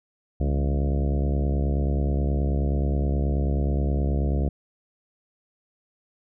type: harmonic tone with a mistuned harmonic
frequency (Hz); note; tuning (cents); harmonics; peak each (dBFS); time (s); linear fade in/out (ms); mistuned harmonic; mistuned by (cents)
69.4; C#2; +3; 1 / 2 / 3 / 4 / 5 / 6 / 7 / 8 / 9 / 10; -22 / -28 / -32 / -34 / -36 / -38 / -39 / -40 / -41 / -42; 0.4-4.49; 5; 2; +90
effects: none